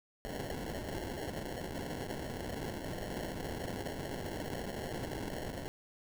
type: noise with sample-and-hold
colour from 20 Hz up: violet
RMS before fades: -40 dBFS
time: 0.25-5.68 s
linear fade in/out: 0 ms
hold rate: 1225 Hz
effects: none